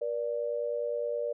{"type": "tone pair together", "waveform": "sine", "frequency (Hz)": [477.7, 587.3], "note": ["A#4", "D5"], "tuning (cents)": [42, 0], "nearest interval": "major third", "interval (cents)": 358, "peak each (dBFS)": [-32, -32], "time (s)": [0.01, 1.33], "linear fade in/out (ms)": 10, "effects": []}